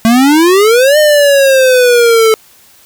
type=exponential two-way sweep; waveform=square; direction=up then down; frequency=220.9 to 612 to 436.6 Hz; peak=-5 dBFS; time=0.05-2.34 s; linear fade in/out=0 ms; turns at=0.98 s; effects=white hiss -43 dBFS RMS until 2.85 s